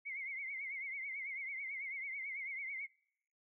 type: tone with vibrato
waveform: sine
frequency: 2158 Hz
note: C#7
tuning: 47 cents flat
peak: -40 dBFS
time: 0.05-2.87 s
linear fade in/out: 20 ms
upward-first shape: triangle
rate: 9.1 Hz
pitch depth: 110 cents each way
effects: noise-tail reverb RT60 0.8 s tail -25 dB re dry